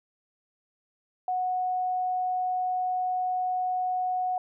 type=tone; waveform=sine; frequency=735 Hz; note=F#5; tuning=12 cents flat; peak=-25 dBFS; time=1.28-4.38 s; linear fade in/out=2 ms; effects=none